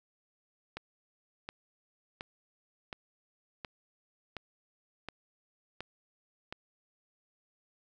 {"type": "click train", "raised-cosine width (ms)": 0.3, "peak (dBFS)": -23, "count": 9, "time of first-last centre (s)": [0.77, 6.525], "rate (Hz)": 1.39, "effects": []}